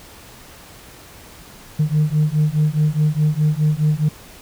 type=beating tone pair; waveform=sine; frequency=150 / 154.8 Hz; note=D3 / D#3; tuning=+37 / -9 cents; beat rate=4.8 Hz; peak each=-16 / -16 dBFS; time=1.79-4.09 s; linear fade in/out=10 ms; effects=tanh soft clip ceiling -10 dBFS + pink hiss -42 dBFS RMS until 4.41 s